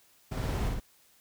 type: noise with echo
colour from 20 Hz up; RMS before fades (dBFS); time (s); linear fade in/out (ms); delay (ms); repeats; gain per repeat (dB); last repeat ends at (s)
brown; -33; 0.31-0.69; 10; 56; 2; -2; 0.802
effects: white hiss -63 dBFS RMS until 1.2 s